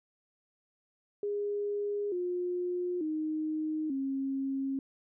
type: tone with pitch steps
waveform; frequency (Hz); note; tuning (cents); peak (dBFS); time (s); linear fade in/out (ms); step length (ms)
sine; 410 / 356.9 / 310.7 / 270.5; G#4 / F4 / D#4 / C#4; -22 / +38 / -2 / -42; -30; 1.23-4.79; 2; 890
effects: none